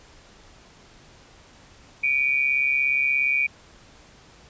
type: tone pair together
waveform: sine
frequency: 2302 / 2439 Hz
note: D7 / D#7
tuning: -35 / -35 cents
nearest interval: minor second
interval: 100 cents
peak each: -22 dBFS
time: 2.03-3.47 s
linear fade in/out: 10 ms
effects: pink hiss -51 dBFS RMS until 4.49 s + resampled to 16000 Hz